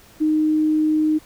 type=tone; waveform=sine; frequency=309.1 Hz; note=D#4; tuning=11 cents flat; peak=-15 dBFS; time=0.2-1.19 s; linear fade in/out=20 ms; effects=pink hiss -49 dBFS RMS until 1.25 s